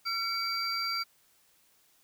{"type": "tone cluster", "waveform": "triangle", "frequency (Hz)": [1363, 2253, 4703], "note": ["F6", "C#7", "D8"], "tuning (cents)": [-43, 28, 2], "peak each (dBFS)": [-33, -36, -31], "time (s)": [0.05, 1.04], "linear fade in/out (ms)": 20, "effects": ["white hiss -66 dBFS RMS until 2.03 s"]}